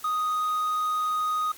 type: tone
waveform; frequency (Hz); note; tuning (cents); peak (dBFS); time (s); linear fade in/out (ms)
triangle; 1246; D#6; +2; -22; 0.04-1.52; 5
effects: white hiss -47 dBFS RMS until 1.57 s + Opus 48 kbps